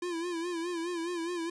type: tone with vibrato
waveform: square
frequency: 342.2 Hz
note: F4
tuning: 35 cents flat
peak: -33 dBFS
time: 0.02-1.5 s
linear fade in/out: 5 ms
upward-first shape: sine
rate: 4.8 Hz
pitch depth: 78 cents each way
effects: resampled to 22050 Hz + 10-bit